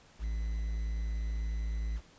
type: tone with quantisation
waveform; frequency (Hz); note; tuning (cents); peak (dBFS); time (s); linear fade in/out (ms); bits
triangle; 54.7; A1; -9; -29; 0.19-2.01; 50; 9
effects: pink hiss -60 dBFS RMS until 2.18 s + resampled to 16000 Hz